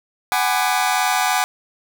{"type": "chord", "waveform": "sawtooth", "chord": "G# half-diminished seventh", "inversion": "third", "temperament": "just", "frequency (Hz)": [747.5, 830.6, 996.7, 1196.1], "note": ["F#5", "G#5", "B5", "D6"], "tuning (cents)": [17, 0, 16, 31], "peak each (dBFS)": [-16, -18, -21, -21], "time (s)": [0.32, 1.44], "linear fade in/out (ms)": 0, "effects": []}